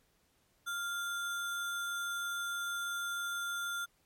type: tone with sample-and-hold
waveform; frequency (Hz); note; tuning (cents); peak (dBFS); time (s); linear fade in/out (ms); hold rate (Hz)
sine; 1396.9; F6; 0; -34; 0.66-3.86; 20; 4900
effects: pink hiss -72 dBFS RMS until 4.05 s + MP3 64 kbps